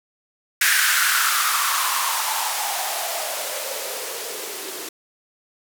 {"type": "noise with band-pass filter sweep", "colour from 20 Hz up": "violet", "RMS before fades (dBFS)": -23, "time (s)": [0.61, 4.89], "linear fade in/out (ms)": 5, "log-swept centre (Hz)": [1700, 350], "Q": 5.1, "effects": []}